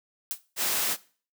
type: noise with exponential decay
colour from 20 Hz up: blue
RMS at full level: -26 dBFS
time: 0.31-0.41 s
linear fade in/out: 0 ms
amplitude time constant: 20 ms
type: noise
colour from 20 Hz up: white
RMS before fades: -27 dBFS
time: 0.56-0.97 s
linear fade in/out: 50 ms
effects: noise-tail reverb RT60 0.4 s tail -19 dB re dry + high-pass 200 Hz 12 dB/octave